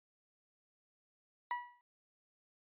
35% pulse tone with exponential decay, 972 Hz, B5, 28 cents flat, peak -30 dBFS, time 1.51-1.81 s, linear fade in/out 1 ms, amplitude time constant 65 ms, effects resampled to 8000 Hz

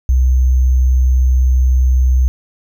sine tone with sample-and-hold, 63.9 Hz, C2, 40 cents flat, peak -8 dBFS, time 0.09-2.28 s, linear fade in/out 0 ms, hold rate 6300 Hz, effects none

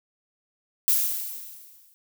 violet noise with exponential decay, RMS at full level -19 dBFS, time 0.88-1.94 s, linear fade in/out 0 ms, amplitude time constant 230 ms, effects none

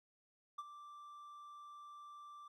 triangle tone with ADSR envelope, 1174.7 Hz, D6, in tune, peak -38 dBFS, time 0.58-2.48 s, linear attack 9 ms, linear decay 36 ms, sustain -12 dB, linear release 5 ms, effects none

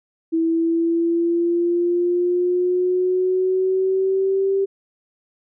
sine exponential sweep, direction up, 326.4 to 392 Hz, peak -16 dBFS, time 0.32-4.66 s, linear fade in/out 20 ms, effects none

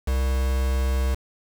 triangle tone with quantisation, 65.41 Hz, C2, in tune, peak -18 dBFS, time 0.07-1.15 s, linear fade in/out 10 ms, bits 5, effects none

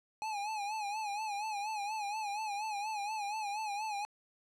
square tone with vibrato, 840 Hz, G#5, 19 cents sharp, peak -36 dBFS, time 0.22-4.05 s, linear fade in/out 0 ms, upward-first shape sine, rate 4.2 Hz, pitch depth 84 cents each way, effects low-pass 8000 Hz 12 dB/octave + 11-bit

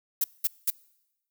violet noise bursts, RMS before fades -24 dBFS, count 3, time 0.21-0.703 s, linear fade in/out 5 ms, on 31 ms, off 200 ms, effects noise-tail reverb RT60 1.0 s tail -24 dB re dry

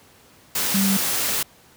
sine tone in noise, 196 Hz, G3, in tune, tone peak -18 dBFS, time 0.74-0.97 s, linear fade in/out 5 ms, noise white, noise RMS -23 dBFS, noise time 0.55-1.43 s, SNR +2 dB, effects pink hiss -52 dBFS RMS until 1.76 s + high-pass 80 Hz 12 dB/octave

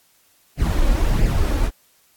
brown noise with flanger, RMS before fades -17 dBFS, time 0.57-1.71 s, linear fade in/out 50 ms, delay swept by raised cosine 0.4 to 3.7 ms, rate 1.5 Hz, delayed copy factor +0.6, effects white hiss -58 dBFS RMS until 2.16 s + AAC 64 kbps

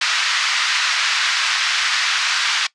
pink band-pass noise, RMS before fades -19 dBFS, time 0.01-2.67 s, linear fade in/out 5 ms, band 1300 to 5600 Hz, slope 24 dB/octave, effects noise-tail reverb RT60 0.1 s tail -20 dB re dry + resampled to 24000 Hz

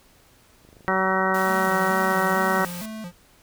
click train, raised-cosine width 2 ms, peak -37 dBFS, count 30, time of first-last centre 0.65-1.792 s, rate 25.4 Hz
harmonic tone, 189.1 Hz, F#3, 38 cents sharp, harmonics 1 / 2 / 3 / 4 / 5 / 6 / 7 / 8 / 10, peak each -28 / -28 / -28 / -28 / -28 / -28 / -28 / -28 / -28 dBFS, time 0.88-2.65 s, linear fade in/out 0 ms
white noise, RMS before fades -38 dBFS, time 1.34-2.86 s, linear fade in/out 5 ms
square tone with vibrato, 196 Hz, G3, in tune, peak -33 dBFS, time 1.45-3.12 s, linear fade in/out 50 ms, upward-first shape square, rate 2.2 Hz, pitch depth 190 cents each way
effects pink hiss -56 dBFS RMS until 3.42 s

